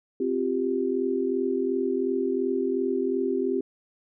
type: chord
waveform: sine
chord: C suspended fourth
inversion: none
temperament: equal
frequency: 261.6 / 349.2 / 392 Hz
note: C4 / F4 / G4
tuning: 0 / 0 / 0 cents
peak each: -28 / -29 / -26 dBFS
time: 0.2-3.61 s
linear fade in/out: 5 ms
effects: none